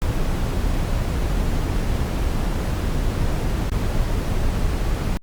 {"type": "noise with dropouts", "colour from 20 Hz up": "brown", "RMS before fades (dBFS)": -21, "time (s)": [0.02, 5.17], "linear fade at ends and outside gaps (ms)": 0, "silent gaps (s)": [3.697, 3.718], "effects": ["Opus 48 kbps"]}